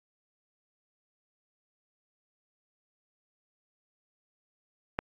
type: click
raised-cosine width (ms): 0.5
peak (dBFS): -13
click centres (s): 4.989
effects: AAC 32 kbps